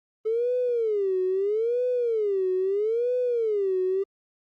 triangle tone with vibrato, 430 Hz, A4, 40 cents flat, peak -18 dBFS, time 0.25-4.04 s, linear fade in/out 20 ms, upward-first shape sine, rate 0.77 Hz, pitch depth 260 cents each way, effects tanh soft clip ceiling -20 dBFS + Opus 32 kbps

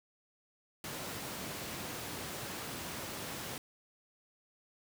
pink high-pass noise, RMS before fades -42 dBFS, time 0.84-3.58 s, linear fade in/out 2 ms, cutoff 110 Hz, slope 12 dB/octave, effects none

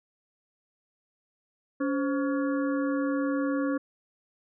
harmonic tone with a mistuned harmonic, 281.6 Hz, C#4, 27 cents sharp, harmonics 1 / 2 / 4 / 5 / 6, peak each -26 / -32 / -38 / -40 / -42 dBFS, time 1.8-3.78 s, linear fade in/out 10 ms, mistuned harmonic 2, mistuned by -130 cents, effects none

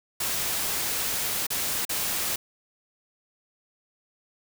white noise with dropouts, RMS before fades -28 dBFS, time 0.2-2.36 s, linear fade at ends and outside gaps 5 ms, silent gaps 1.468-1.503 / 1.852-1.893 s, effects none

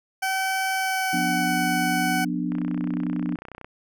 20% pulse tone with pitch glide, 764 to 750 Hz, G5 to F#5, -45 to +23 cents, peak -18 dBFS, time 0.22-2.25 s, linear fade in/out 10 ms, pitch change -32 cents, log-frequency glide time 0.71-1.5 s
sine chord, B diminished, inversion second, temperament just, 177.8 / 246.9 / 296.3 Hz, F3 / B3 / D4, +31 / 0 / +15 cents, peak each -28 dBFS, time 1.13-3.36 s, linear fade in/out 5 ms
click train, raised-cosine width 0.5 ms, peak -24 dBFS, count 36, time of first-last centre 2.52-3.645 s, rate 31.1 Hz
effects none

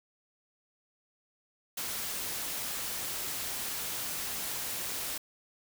white noise, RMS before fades -36 dBFS, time 1.77-5.18 s, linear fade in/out 5 ms, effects none

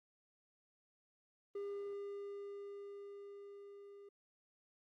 triangle tone with level ramp, 402.8 Hz, G4, 47 cents sharp, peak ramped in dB -38 to -52 dBFS, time 1.55-4.09 s, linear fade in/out 5 ms, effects Opus 32 kbps

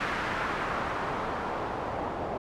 white noise with low-pass filter sweep, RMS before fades -32 dBFS, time 0-2.38 s, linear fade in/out 10 ms, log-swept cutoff 1600 to 730 Hz, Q 1.4, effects none

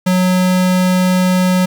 square tone, 183.4 Hz, F#3, 15 cents flat, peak -11 dBFS, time 0.06-1.66 s, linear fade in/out 10 ms, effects 8-bit

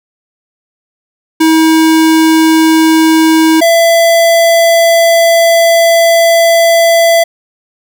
square tone pair in turn, 320 / 669.9 Hz, D#4 / E5, +49 / +28 cents, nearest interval octave + minor second, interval 1279 cents, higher second, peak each -5 dBFS, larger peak neither, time 1.4-3.61 / 3.61-7.24 s, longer second, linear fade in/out 10 ms, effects none

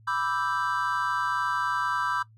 triangle chord, E minor seventh, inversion second, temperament equal, 987.8 / 1174.7 / 1318.5 / 1568 Hz, B5 / D6 / E6 / G6, 0 / 0 / 0 / 0 cents, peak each -29 dBFS, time 0.07-2.23 s, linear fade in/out 10 ms, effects noise-tail reverb RT60 0.1 s tail -18 dB re dry + added 110 Hz sine -52 dBFS peak until 2.37 s

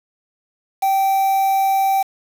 triangle tone with quantisation, 777 Hz, G5, 16 cents flat, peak -12 dBFS, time 0.82-2.03 s, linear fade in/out 10 ms, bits 5, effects none

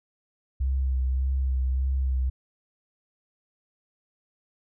sine tone with vibrato, 65.41 Hz, C2, in tune, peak -22 dBFS, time 0.6-2.3 s, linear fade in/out 10 ms, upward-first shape sine, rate 1.7 Hz, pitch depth 29 cents each way, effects none

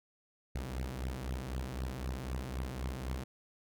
sawtooth beating tone pair, 62.6 / 66.5 Hz, B1 / C2, +24 / +29 cents, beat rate 3.9 Hz, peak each -35 / -36 dBFS, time 0.55-3.24 s, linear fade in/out 5 ms, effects none

